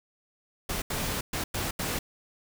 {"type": "noise bursts at uneven times", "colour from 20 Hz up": "pink", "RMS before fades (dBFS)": -31, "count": 5, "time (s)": [[0.69, 0.82], [0.9, 1.21], [1.33, 1.44], [1.54, 1.71], [1.79, 1.99]], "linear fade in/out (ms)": 5, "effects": []}